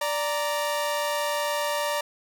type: tone pair together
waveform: sawtooth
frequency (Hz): 586 / 930.2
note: D5 / A#5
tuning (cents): -4 / -4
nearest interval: minor sixth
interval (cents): 800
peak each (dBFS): -23 / -25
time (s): 0.01-2.01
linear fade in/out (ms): 5
effects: none